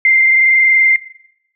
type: tone with frequency modulation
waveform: sine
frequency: 2093 Hz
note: C7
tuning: in tune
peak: -7 dBFS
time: 0.05-0.96 s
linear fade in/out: 2 ms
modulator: 21.3 Hz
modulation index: 1.2
effects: noise-tail reverb RT60 0.8 s tail -19 dB re dry